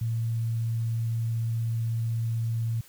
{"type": "tone", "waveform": "sine", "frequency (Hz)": 114.5, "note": "A#2", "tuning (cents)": -31, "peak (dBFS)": -25, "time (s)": [0.01, 2.81], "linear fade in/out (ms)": 5, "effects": ["white hiss -54 dBFS RMS until 2.88 s"]}